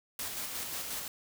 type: noise with tremolo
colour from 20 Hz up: white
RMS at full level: -37 dBFS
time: 0.19-1.08 s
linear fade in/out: 2 ms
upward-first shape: square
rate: 5.6 Hz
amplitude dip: 30%
effects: none